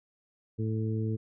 harmonic tone, 110 Hz, A2, in tune, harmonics 1 / 2 / 3 / 4, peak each -29 / -35 / -38 / -39 dBFS, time 0.58-1.17 s, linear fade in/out 20 ms, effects none

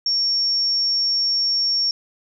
sine tone, 5500 Hz, F8, 27 cents flat, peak -17 dBFS, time 0.06-1.91 s, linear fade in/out 2 ms, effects none

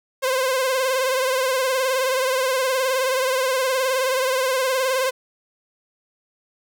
sawtooth tone with vibrato, 521 Hz, C5, 7 cents flat, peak -15 dBFS, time 0.22-5.11 s, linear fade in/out 20 ms, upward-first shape triangle, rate 19 Hz, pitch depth 72 cents each way, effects none

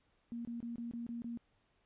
sine tone bursts, 235 Hz, A#3, 14 cents sharp, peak -39 dBFS, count 7, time 0.32-1.374 s, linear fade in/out 0 ms, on 130 ms, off 24 ms, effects pink hiss -75 dBFS RMS until 1.85 s + resampled to 8000 Hz

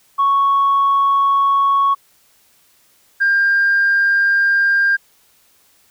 sine tone pair in turn, 1108.7 / 1599.6 Hz, C#6 / G6, 0 / +35 cents, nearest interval tritone, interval 635 cents, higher second, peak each -10 dBFS, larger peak neither, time 0.18-1.95 / 3.2-4.97 s, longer neither, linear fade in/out 20 ms, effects tanh soft clip ceiling -8 dBFS + white hiss -55 dBFS RMS until 5.9 s

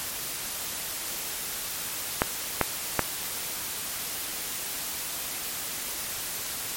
clicks, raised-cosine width 0.5 ms, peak -4 dBFS, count 3, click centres 2.219 / 2.613 / 2.993 s, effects white hiss -33 dBFS RMS until 6.76 s + MP3 64 kbps

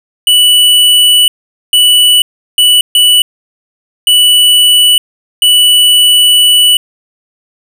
square tone bursts at uneven times, 2960 Hz, F#7, in tune, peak -4 dBFS, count 6, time 0.27-1.28 / 1.73-2.22 / 2.58-2.81 / 2.95-3.22 / 4.07-4.98 / 5.42-6.77 s, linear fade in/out 2 ms, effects none

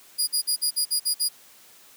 20% pulse tone bursts, 4877 Hz, D#8, 35 cents flat, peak -15 dBFS, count 8, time 0.18-1.29 s, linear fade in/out 20 ms, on 95 ms, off 50 ms, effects white hiss -52 dBFS RMS until 1.96 s + high-pass 150 Hz 12 dB/octave

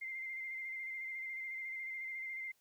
sine tone with vibrato, 2093 Hz, C7, in tune, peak -40 dBFS, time 0.01-2.52 s, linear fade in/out 10 ms, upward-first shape square, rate 14 Hz, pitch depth 20 cents each way, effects white hiss -75 dBFS RMS until 2.6 s

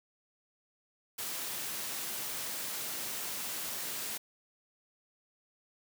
white high-pass noise, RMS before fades -38 dBFS, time 1.18-4.18 s, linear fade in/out 10 ms, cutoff 120 Hz, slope 12 dB/octave, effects none

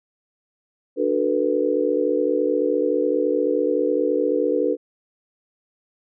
sine chord, B minor seventh, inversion first, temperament just, 296.3 / 370.4 / 444.5 / 493.9 Hz, D4 / F#4 / A4 / B4, +15 / +2 / +18 / 0 cents, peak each -24 / -25 / -23 / -22 dBFS, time 0.96-4.77 s, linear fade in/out 50 ms, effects none

